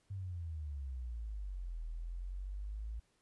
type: exponential two-way sweep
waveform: sine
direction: down then up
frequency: 100 to 39.79 to 55.9 Hz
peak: -39 dBFS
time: 0.1-3 s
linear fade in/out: 10 ms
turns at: 1.84 s
effects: pink hiss -75 dBFS RMS until 3.21 s + resampled to 24000 Hz

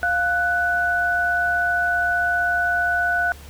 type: tone pair together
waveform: sine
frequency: 701.3 / 1486 Hz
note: F5 / F#6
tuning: +7 / +7 cents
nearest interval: octave + minor second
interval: 1300 cents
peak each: -23 / -19 dBFS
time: 0.03-3.32 s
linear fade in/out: 0 ms
effects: added 71 Hz sine -39 dBFS peak until 3.49 s + pink hiss -45 dBFS RMS until 3.49 s

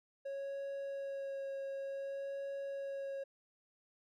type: tone with vibrato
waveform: triangle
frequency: 550 Hz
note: C#5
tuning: 14 cents flat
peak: -37 dBFS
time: 0.25-3.24 s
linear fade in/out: 10 ms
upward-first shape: sine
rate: 0.55 Hz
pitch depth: 12 cents each way
effects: none

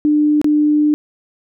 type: tone with dropouts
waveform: sine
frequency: 299.1 Hz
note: D4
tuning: 32 cents sharp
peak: -10 dBFS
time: 0.05-0.94 s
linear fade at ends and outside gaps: 0 ms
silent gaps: 0.415-0.444 s
effects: none

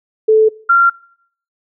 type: tone pair in turn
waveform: sine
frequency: 436.6 / 1379.3 Hz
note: A4 / F6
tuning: -13 / -22 cents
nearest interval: octave + minor sixth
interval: 1991 cents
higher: second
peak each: -6 dBFS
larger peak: neither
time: 0.28-0.49 / 0.69-0.9 s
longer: neither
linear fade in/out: 10 ms
effects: noise-tail reverb RT60 0.6 s tail -23 dB re dry

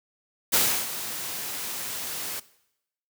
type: noise with ADSR envelope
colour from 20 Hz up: white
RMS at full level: -20 dBFS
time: 0.52-2.4 s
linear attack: 19 ms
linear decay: 320 ms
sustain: -13 dB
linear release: 9 ms
effects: noise-tail reverb RT60 0.8 s tail -19 dB re dry + high-pass 100 Hz 12 dB/octave

